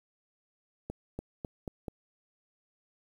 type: accelerating click train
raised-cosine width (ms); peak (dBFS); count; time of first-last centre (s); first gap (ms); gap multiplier
2; -23; 5; 0.9-1.882; 290; 0.89
effects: 9-bit